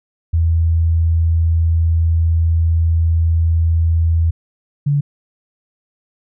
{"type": "tone pair in turn", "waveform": "sine", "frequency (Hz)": [82.41, 143.65], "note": ["E2", "D3"], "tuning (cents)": [0, -38], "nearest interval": "minor seventh", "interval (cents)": 962, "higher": "second", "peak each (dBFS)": [-11, -12], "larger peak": "first", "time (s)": [[0.33, 4.31], [4.86, 5.01]], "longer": "first", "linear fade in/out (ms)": 10, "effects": []}